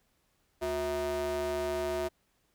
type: ring-modulated tone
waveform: square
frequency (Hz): 144.4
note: D3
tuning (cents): -29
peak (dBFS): -28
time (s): 0.61-2.09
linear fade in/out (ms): 20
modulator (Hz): 507
effects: pink hiss -73 dBFS RMS until 2.54 s